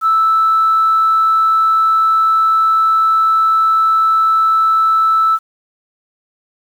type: tone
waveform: sine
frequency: 1316 Hz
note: E6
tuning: 3 cents flat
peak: -8 dBFS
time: 0.01-5.39 s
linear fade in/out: 50 ms
effects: tanh soft clip ceiling -5 dBFS + 7-bit